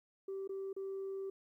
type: tone with dropouts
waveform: sine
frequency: 388 Hz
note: G4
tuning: 18 cents flat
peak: -37 dBFS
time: 0.28-1.3 s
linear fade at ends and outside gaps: 5 ms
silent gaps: 0.476-0.492 / 0.73-0.764 s
effects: tanh soft clip ceiling -36 dBFS + 13-bit